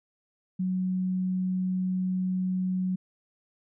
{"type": "tone", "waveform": "sine", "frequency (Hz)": 185, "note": "F#3", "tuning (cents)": 0, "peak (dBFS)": -25, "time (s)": [0.59, 2.96], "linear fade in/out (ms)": 10, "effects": []}